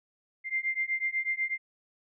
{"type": "beating tone pair", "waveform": "sine", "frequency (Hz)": [2093, 2101.1], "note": ["C7", "C7"], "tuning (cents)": [0, 7], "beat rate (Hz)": 8.1, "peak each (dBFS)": -31, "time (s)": [0.44, 1.58], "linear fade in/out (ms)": 50, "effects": []}